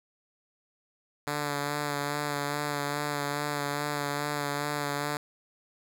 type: tone with vibrato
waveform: 5% pulse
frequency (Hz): 145.4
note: D3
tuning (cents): -17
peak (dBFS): -18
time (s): 1.27-5.17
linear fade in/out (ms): 2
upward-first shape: sine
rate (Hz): 2.4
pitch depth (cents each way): 24
effects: none